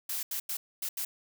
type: noise bursts at uneven times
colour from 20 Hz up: blue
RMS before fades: -34 dBFS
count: 5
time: 0.09-0.23 / 0.31-0.4 / 0.49-0.57 / 0.82-0.89 / 0.97-1.05 s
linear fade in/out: 5 ms
effects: none